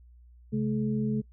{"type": "tone cluster", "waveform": "sine", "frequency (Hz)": [134.1, 215, 426.4], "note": ["C3", "A3", "G#4"], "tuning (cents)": [43, -40, 46], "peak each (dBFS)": [-31, -27, -36], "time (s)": [0.52, 1.22], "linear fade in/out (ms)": 20, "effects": ["noise-tail reverb RT60 0.1 s tail -24 dB re dry", "added 60 Hz sine -51 dBFS peak until 1.32 s"]}